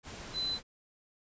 sine tone in noise, 4028 Hz, B7, 33 cents sharp, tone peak -31 dBFS, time 0.33-0.59 s, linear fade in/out 50 ms, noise pink, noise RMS -45 dBFS, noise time 0.03-0.63 s, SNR +11 dB, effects resampled to 16000 Hz

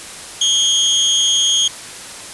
30% pulse tone with amplitude modulation, 3253 Hz, G#7, 37 cents flat, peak -6 dBFS, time 0.41-1.68 s, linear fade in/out 5 ms, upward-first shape sine, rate 238 Hz, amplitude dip 65%, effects white hiss -32 dBFS RMS until 2.33 s + resampled to 24000 Hz

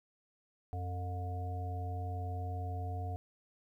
harmonic tone with a mistuned harmonic, 89.9 Hz, F#2, 49 cents flat, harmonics 1 / 3 / 5 / 7 / 8, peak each -36 / -51 / -50 / -55 / -44 dBFS, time 0.73-3.16 s, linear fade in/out 0 ms, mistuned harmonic 7, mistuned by -34 cents, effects 12-bit

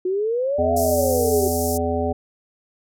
sine exponential two-way sweep, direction up then down, 359.3 to 698.5 to 379 Hz, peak -19 dBFS, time 0.05-1.48 s, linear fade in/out 5 ms, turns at 0.76 s
harmonic tone, 84 Hz, E2, 33 cents sharp, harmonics 1 / 3 / 5 / 7 / 9, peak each -26 / -26 / -25 / -26 / -27 dBFS, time 0.58-2.13 s, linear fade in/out 10 ms
white band-pass noise, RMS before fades -30 dBFS, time 0.76-1.78 s, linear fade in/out 10 ms, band 5200 to 15000 Hz, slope 48 dB/octave
effects none

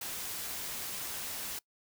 white noise, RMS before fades -39 dBFS, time 0.01-1.59 s, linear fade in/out 5 ms, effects noise-tail reverb RT60 0.1 s tail -23 dB re dry

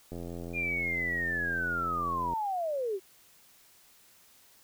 click train, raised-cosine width 2 ms, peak -27 dBFS, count 191, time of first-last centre 0.12-2.334 s, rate 85.8 Hz
sine linear sweep, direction down, 2433 to 360 Hz, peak -29 dBFS, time 0.53-3 s, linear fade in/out 50 ms
effects white hiss -60 dBFS RMS until 4.63 s

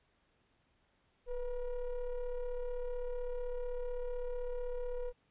triangle ring-modulated tone, 237.1 Hz, A#3, 30 cents sharp, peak -30 dBFS, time 1.26-5.13 s, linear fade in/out 50 ms, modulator 255 Hz, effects pink hiss -74 dBFS RMS until 5.3 s + resampled to 8000 Hz

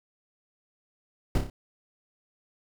brown noise with echo, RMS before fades -22 dBFS, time 1.35-1.38 s, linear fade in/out 2 ms, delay 30 ms, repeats 4, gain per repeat -5 dB, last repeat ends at 1.5 s, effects none

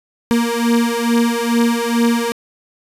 35% pulse beating tone pair, 233.1 / 235.4 Hz, A#3 / A#3, 0 / +17 cents, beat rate 2.3 Hz, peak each -15 dBFS, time 0.31-2.32 s, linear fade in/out 0 ms, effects resampled to 32000 Hz + 8-bit

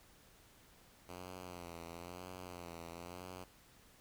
5% pulse tone with vibrato, 87.8 Hz, F2, 10 cents sharp, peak -36 dBFS, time 1.08-3.45 s, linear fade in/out 20 ms, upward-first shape sine, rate 1 Hz, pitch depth 75 cents each way, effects pink hiss -64 dBFS RMS until 4 s

